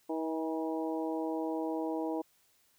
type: harmonic tone with a mistuned harmonic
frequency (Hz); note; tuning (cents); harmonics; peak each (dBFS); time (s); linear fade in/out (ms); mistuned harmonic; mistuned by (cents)
160; D#3; +49; 2 / 3 / 4 / 5 / 6; -34 / -38 / -40 / -42 / -44; 0.09-2.22; 10; 5; +31
effects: white hiss -69 dBFS RMS until 2.78 s